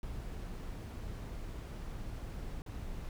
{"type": "noise with dropouts", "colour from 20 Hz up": "brown", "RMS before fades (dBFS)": -42, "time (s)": [0.03, 3.09], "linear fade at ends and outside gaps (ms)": 1, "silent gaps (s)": [2.62, 2.662], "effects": []}